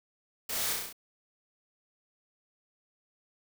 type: noise with echo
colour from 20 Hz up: white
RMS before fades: -35 dBFS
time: 0.49-0.73 s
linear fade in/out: 5 ms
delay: 33 ms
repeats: 6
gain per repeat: -2 dB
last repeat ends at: 0.928 s
effects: none